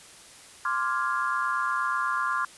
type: chord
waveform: sine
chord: D half-diminished seventh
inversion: third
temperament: equal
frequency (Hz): 1046.5 / 1174.7 / 1396.9 / 1661.2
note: C6 / D6 / F6 / Ab6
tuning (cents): 0 / 0 / 0 / 0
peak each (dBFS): -29 / -30 / -29 / -34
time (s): 0.65-2.45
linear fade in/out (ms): 2
effects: white hiss -49 dBFS RMS until 2.57 s + resampled to 24000 Hz